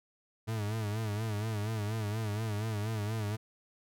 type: tone with vibrato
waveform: 40% pulse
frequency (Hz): 107.4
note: A2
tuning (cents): -41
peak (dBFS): -31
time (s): 0.47-3.37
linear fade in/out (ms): 20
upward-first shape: sine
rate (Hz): 4.2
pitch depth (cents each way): 85
effects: none